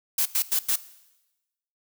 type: noise bursts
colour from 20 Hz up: blue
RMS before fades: -23 dBFS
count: 4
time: 0.18-0.759 s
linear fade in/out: 5 ms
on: 75 ms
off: 93 ms
effects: noise-tail reverb RT60 1.0 s tail -17 dB re dry